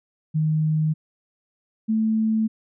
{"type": "tone pair in turn", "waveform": "sine", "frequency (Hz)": [155.56, 220], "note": ["D#3", "A3"], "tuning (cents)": [0, 0], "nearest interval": "tritone", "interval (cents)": 600, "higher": "second", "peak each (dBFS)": -18, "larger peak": "neither", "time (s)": [[0.34, 0.94], [1.88, 2.48]], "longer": "neither", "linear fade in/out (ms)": 20, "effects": []}